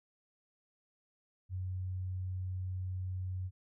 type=tone; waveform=sine; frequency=92.5 Hz; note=F#2; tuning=in tune; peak=-35 dBFS; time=1.49-3.51 s; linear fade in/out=50 ms; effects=none